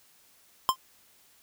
square tone with exponential decay, 1046.5 Hz, C6, in tune, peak -16 dBFS, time 0.69-0.76 s, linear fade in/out 0 ms, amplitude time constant 15 ms, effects white hiss -61 dBFS RMS until 1.42 s

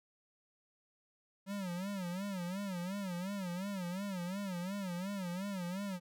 square tone with vibrato, 187.7 Hz, F#3, 25 cents sharp, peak -38 dBFS, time 1.46-6 s, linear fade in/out 50 ms, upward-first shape sine, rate 2.8 Hz, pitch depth 140 cents each way, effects none

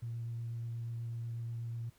sine tone with vibrato, 116.54 Hz, A#2, in tune, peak -36 dBFS, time 0.02-1.9 s, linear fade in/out 10 ms, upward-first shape triangle, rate 8.2 Hz, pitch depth 12 cents each way, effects tanh soft clip ceiling -32 dBFS + pink hiss -68 dBFS RMS until 1.98 s

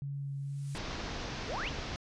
sine tone with vibrato, 139.7 Hz, C#3, 14 cents sharp, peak -35 dBFS, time 0.02-0.75 s, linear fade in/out 0 ms, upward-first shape sine, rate 2.2 Hz, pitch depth 10 cents each way
blue noise with exponential growth, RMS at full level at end -46 dBFS, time 0.13-0.78 s, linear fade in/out 0 ms, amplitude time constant 140 ms
pink low-pass noise, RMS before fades -39 dBFS, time 0.75-1.96 s, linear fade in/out 0 ms, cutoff 6000 Hz, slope 48 dB/octave
sine exponential sweep, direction up, 391.2 to 3610 Hz, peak -35 dBFS, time 1.48-1.7 s, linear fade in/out 20 ms
effects resampled to 22050 Hz

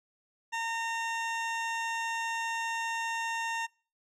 20% pulse tone, 915 Hz, A#5, 32 cents flat, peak -26 dBFS, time 0.52-3.67 s, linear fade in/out 20 ms, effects noise-tail reverb RT60 0.4 s tail -26 dB re dry + low-pass 7000 Hz 12 dB/octave

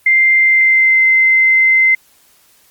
sine tone with pitch glide, 2093 to 2071 Hz, C7 to C7, 0 to -18 cents, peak -7 dBFS, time 0.06-1.95 s, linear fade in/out 5 ms, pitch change -18 cents, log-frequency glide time 0.33-1.05 s, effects white hiss -51 dBFS RMS until 2.7 s + Opus 32 kbps

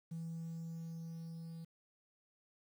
triangle tone with level ramp, 164.81 Hz, E3, in tune, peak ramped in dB -37 to -43 dBFS, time 0.11-1.65 s, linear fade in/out 10 ms, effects tanh soft clip ceiling -37 dBFS + 11-bit

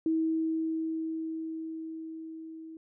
sine tone with level ramp, 321.7 Hz, E4, 42 cents flat, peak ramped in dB -24 to -42 dBFS, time 0.06-2.77 s, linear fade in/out 2 ms, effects none

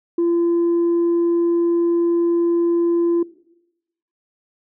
sine tone, 341.3 Hz, F4, 40 cents flat, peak -13 dBFS, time 0.18-3.23 s, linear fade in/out 5 ms, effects noise-tail reverb RT60 0.9 s tail -19 dB re dry + tanh soft clip ceiling -13 dBFS

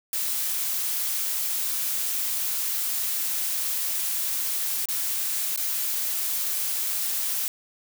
blue noise with dropouts, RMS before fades -27 dBFS, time 0.13-7.48 s, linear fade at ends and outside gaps 1 ms, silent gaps 4.856-4.886 / 5.562-5.575 s, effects none

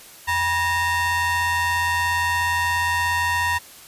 square ring-modulated tone, 441.5 Hz, A4, 6 cents sharp, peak -17 dBFS, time 0.27-3.59 s, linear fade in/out 20 ms, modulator 1410 Hz, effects white hiss -44 dBFS RMS until 3.87 s + resampled to 32000 Hz

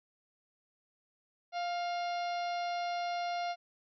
harmonic tone with a mistuned harmonic, 698.5 Hz, F5, in tune, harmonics 1 / 2 / 3 / 4 / 5 / 6 / 7 / 8, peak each -33 / -45 / -46 / -49 / -52 / -49 / -55 / -54 dBFS, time 1.52-3.56 s, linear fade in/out 50 ms, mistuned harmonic 3, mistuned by +34 cents, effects none

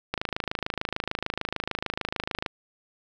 click train, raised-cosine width 0.3 ms, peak -11 dBFS, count 63, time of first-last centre 0.14-2.462 s, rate 26.7 Hz, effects none

